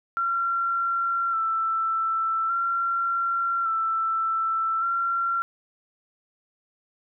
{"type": "tone with vibrato", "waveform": "sine", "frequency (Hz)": 1349, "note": "E6", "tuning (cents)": 40, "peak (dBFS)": -22, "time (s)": [0.17, 5.42], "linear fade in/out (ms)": 0, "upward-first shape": "square", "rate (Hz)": 0.43, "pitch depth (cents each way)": 25, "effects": []}